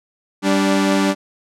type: tone pair together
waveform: sawtooth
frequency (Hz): 196 / 291.5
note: G3 / D4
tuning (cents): 0 / -13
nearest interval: perfect fifth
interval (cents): 687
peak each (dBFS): -13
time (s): 0.42-1.15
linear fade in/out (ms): 50
effects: low-pass 9000 Hz 12 dB/octave